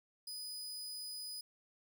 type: tone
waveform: sawtooth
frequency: 4978 Hz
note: D#8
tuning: in tune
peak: -40 dBFS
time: 0.27-1.41 s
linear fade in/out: 5 ms
effects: none